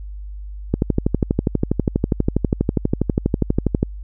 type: click train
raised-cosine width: 3 ms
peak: -3 dBFS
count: 39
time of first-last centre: 0.74-3.829 s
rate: 12.3 Hz
effects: added 50 Hz sine -29 dBFS peak until 4.03 s